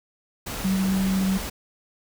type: tone in noise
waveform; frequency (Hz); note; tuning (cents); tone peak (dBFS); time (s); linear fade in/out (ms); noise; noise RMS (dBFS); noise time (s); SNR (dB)
sine; 190.8; G3; -47; -20; 0.64-1.38; 10; pink; -32; 0.46-1.5; +9
effects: none